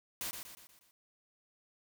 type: noise with echo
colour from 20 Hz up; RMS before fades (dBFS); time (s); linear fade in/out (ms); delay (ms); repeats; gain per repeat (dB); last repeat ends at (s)
white; -39; 0.21-0.31; 0; 120; 5; -6; 0.91
effects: none